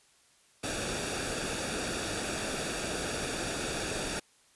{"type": "noise with comb filter", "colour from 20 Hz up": "pink", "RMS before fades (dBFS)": -34, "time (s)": [0.63, 4.2], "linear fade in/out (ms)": 10, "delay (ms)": 0.97, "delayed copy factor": -0.6, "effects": ["white hiss -64 dBFS RMS until 4.55 s", "resampled to 24000 Hz"]}